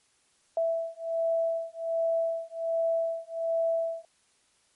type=beating tone pair; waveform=sine; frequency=660 / 661.3 Hz; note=E5 / E5; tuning=+2 / +5 cents; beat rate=1.3 Hz; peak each=-29 dBFS; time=0.57-4.05 s; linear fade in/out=2 ms; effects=white hiss -67 dBFS RMS until 4.75 s + MP3 48 kbps

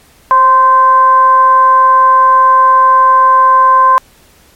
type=tone with frequency modulation; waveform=sine; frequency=1040 Hz; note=C6; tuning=11 cents flat; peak=-3 dBFS; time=0.31-3.98 s; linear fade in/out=0 ms; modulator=509 Hz; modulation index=0.32; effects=pink hiss -45 dBFS RMS until 4.55 s + MP3 64 kbps

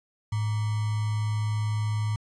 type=tone with sample-and-hold; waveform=sine; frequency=106.9 Hz; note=A2; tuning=49 cents flat; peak=-24 dBFS; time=0.32-2.16 s; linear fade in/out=5 ms; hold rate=1050 Hz; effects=resampled to 22050 Hz

